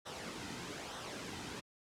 pink noise with flanger, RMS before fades -44 dBFS, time 0.05-1.61 s, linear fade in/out 20 ms, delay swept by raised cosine 0.42 to 1.82 ms, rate 1.1 Hz, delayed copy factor -0.5, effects high-pass 80 Hz 12 dB/octave + low-pass 7000 Hz 12 dB/octave

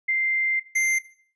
sine / square tone pair in turn, 2090 / 2090 Hz, C7 / C7, -2 / -2 cents, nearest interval unison, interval 0 cents, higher neither, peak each -20 dBFS, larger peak neither, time 0.08-0.6 / 0.75-0.99 s, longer first, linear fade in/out 10 ms, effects noise-tail reverb RT60 0.5 s tail -17 dB re dry + resampled to 22050 Hz

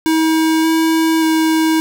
square tone with pitch steps, 319.7 / 323.1 / 319.3 Hz, D#4 / E4 / D#4, +47 / -35 / +45 cents, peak -12 dBFS, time 0.06-1.8 s, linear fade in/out 0 ms, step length 580 ms, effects none

